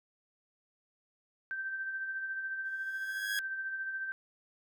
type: tone with tremolo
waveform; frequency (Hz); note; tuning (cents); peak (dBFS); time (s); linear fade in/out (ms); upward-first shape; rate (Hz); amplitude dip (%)
sine; 1559; G6; -10; -33; 1.51-4.12; 0; sine; 14; 40
type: tone with exponential growth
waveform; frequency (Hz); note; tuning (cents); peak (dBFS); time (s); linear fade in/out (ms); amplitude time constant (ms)
sawtooth; 1661.2; G#6; 0; -27; 2.65-3.39; 0; 160
effects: none